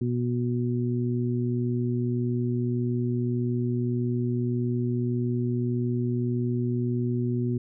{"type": "harmonic tone", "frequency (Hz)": 121.7, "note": "B2", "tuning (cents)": -25, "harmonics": [1, 2, 3], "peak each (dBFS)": [-26, -28, -32], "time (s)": [0.01, 7.58], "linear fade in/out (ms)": 5, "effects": []}